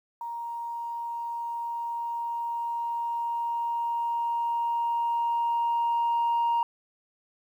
sine tone with level ramp, 937 Hz, A#5, 9 cents sharp, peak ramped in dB -32 to -20 dBFS, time 0.21-6.63 s, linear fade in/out 2 ms, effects tanh soft clip ceiling -20 dBFS + 10-bit

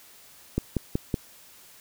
click train, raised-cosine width 3 ms, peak -11 dBFS, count 4, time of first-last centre 0.58-1.142 s, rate 5.34 Hz, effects white hiss -52 dBFS RMS until 1.8 s

